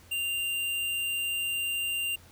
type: tone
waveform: square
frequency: 2786 Hz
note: F7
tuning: 5 cents flat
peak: -29 dBFS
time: 0.11-2.16 s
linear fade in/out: 10 ms
effects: added 86 Hz sine -57 dBFS peak until 2.31 s + pink hiss -56 dBFS RMS until 2.31 s